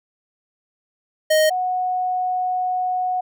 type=tone pair in turn; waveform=square / sine; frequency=622.3 / 734 Hz; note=D#5 / F#5; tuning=0 / -14 cents; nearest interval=minor third; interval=286 cents; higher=second; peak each=-14 / -19 dBFS; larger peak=first; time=1.3-1.5 / 1.5-3.21 s; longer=second; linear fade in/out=10 ms; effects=none